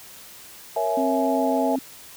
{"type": "chord", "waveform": "sine", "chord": "A# half-diminished seventh", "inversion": "none", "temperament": "equal with one note detuned", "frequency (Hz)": [466.2, 554.4, 659.3, 842.2], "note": ["A#4", "C#5", "E5", "G#5"], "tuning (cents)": [0, 0, 0, 24], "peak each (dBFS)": [-28, -29, -24, -26], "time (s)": [0.76, 1.76], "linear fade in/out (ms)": 5}
{"type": "tone with pitch glide", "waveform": "sine", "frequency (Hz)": [266.6, 264.9], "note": ["C4", "C4"], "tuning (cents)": [33, 22], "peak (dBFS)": -23, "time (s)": [0.97, 1.79], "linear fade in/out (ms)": 5, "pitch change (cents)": -11, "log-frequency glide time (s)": [1.28, 1.47]}
{"effects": ["white hiss -44 dBFS RMS until 2.16 s"]}